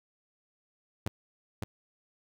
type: tone with echo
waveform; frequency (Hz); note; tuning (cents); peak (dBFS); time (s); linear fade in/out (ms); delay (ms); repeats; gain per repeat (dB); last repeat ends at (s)
sawtooth; 103.83; G#2; 0; -26; 1.06-1.08; 0; 560; 1; -3; 1.64
effects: none